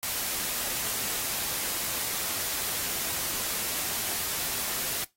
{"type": "noise", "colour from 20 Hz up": "white", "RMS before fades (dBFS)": -31, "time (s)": [0.03, 5.04], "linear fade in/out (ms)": 0, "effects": ["noise-tail reverb RT60 0.2 s tail -20 dB re dry", "AAC 48 kbps"]}